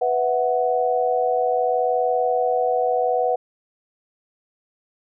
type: chord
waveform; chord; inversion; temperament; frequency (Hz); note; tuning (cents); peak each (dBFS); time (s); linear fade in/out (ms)
sine; B suspended fourth; none; equal; 493.9 / 659.3 / 740; B4 / E5 / F#5; 0 / 0 / 0; -21 / -25 / -21; 0.01-3.36; 10
effects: none